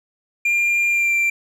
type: tone with pitch glide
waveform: triangle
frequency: 2396 to 2360 Hz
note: D7 to D7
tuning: +34 to +8 cents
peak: -14 dBFS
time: 0.45-1.3 s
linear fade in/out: 5 ms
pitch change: -26 cents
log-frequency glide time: 0.89-1.14 s
effects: none